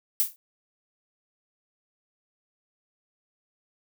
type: noise with exponential decay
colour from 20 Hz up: violet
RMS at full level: -19 dBFS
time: 0.2-0.36 s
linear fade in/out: 0 ms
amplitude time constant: 33 ms
effects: none